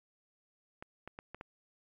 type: clicks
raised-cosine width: 0.5 ms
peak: -29 dBFS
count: 5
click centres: 0.825 / 1.076 / 1.189 / 1.346 / 1.411 s
effects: MP3 96 kbps